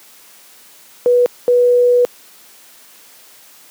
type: tone bursts at uneven times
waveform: sine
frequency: 489.2 Hz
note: B4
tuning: 16 cents flat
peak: -8 dBFS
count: 2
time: 1.06-1.26 / 1.48-2.05 s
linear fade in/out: 0 ms
effects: white hiss -44 dBFS RMS until 3.7 s + high-pass 200 Hz 12 dB/octave